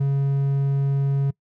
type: tone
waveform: triangle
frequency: 138.59 Hz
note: C#3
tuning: in tune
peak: -16 dBFS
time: 0-1.31 s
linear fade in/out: 10 ms
effects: noise-tail reverb RT60 0.1 s tail -23 dB re dry